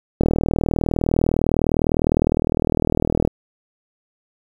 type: click train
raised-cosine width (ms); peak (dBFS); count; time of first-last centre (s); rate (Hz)
2; -4; 123; 0.21-3.275; 39.8
effects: 7-bit